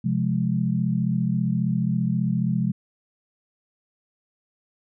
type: chord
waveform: sine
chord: F minor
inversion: second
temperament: just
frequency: 130.96 / 174.61 / 209.5 Hz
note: C3 / F3 / Ab3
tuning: +2 / 0 / +15 cents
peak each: -25 / -24 / -25 dBFS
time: 0.04-2.72 s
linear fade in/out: 10 ms
effects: none